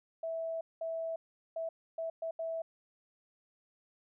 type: tone bursts at uneven times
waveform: sine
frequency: 655 Hz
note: E5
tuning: 11 cents flat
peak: -34 dBFS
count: 6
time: 0.23-0.61 / 0.81-1.16 / 1.56-1.69 / 1.98-2.1 / 2.22-2.31 / 2.39-2.62 s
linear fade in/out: 5 ms
effects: none